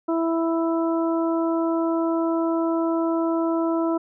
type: harmonic tone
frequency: 330 Hz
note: E4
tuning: 2 cents sharp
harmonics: 1 / 2 / 3 / 4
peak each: -21 / -27 / -31 / -33 dBFS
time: 0.08-3.98 s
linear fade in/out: 10 ms
effects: none